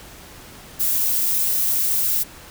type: noise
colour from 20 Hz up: violet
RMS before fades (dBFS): -20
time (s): 0.79-2.24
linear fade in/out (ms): 20
effects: pink hiss -42 dBFS RMS until 2.5 s